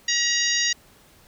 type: harmonic tone with a mistuned harmonic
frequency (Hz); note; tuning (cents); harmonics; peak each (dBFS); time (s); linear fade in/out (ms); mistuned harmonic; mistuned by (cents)
947; A#5; +27; 2 / 3 / 4 / 5 / 6 / 7; -25 / -29 / -28 / -27 / -27 / -27; 0.08-0.73; 5; 2; +16
effects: pink hiss -54 dBFS RMS until 1.27 s